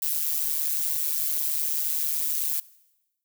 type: noise with amplitude modulation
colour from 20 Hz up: violet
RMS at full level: -23 dBFS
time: 0.02-2.6 s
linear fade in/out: 5 ms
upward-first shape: sine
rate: 151 Hz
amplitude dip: 80%
effects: noise-tail reverb RT60 1.0 s tail -21 dB re dry

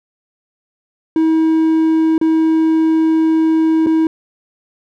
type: tone with dropouts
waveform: triangle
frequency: 320.4 Hz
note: E4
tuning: 49 cents flat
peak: -8 dBFS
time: 1.16-4.07 s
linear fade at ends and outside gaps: 2 ms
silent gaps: 2.18-2.213 / 3.863-3.868 s
effects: none

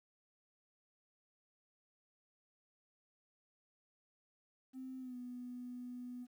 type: tone with pitch glide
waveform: triangle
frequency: 260 to 247 Hz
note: C4 to B3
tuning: -11 to 0 cents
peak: -40 dBFS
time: 4.73-6.27 s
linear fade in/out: 50 ms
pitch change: -89 cents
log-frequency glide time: 4.99-5.16 s
effects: tanh soft clip ceiling -42 dBFS + 12-bit

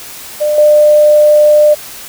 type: tone with level steps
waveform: sine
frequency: 599 Hz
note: D5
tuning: 34 cents sharp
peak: -9 / -3 dBFS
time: 0.4-1.75 s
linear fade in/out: 20 ms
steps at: 0.58 s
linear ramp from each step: 2 ms
effects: white hiss -29 dBFS RMS until 2.08 s

